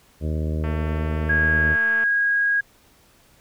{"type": "harmonic tone", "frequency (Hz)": 77.78, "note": "D#2", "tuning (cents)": 0, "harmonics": [1, 2, 3, 4, 5, 6, 7, 8], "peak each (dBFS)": [-23, -29, -33, -35, -37, -39, -40, -41], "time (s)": [0.2, 1.77], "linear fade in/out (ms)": 50}
{"type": "click train", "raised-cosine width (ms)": 0.5, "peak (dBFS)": -21, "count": 314, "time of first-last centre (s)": [0.64, 2.037], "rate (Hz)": 224}
{"type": "tone", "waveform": "sine", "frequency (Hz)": 1642, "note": "G#6", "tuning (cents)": -20, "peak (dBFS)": -17, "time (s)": [1.29, 2.61], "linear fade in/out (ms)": 10}
{"effects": ["pink hiss -56 dBFS RMS until 3.4 s"]}